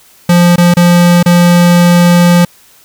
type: tone with dropouts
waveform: square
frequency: 174.61 Hz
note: F3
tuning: in tune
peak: -4 dBFS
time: 0.29-2.45 s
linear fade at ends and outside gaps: 5 ms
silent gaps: 0.56-0.58 / 0.74-0.768 / 1.229-1.259 s
effects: white hiss -43 dBFS RMS until 2.84 s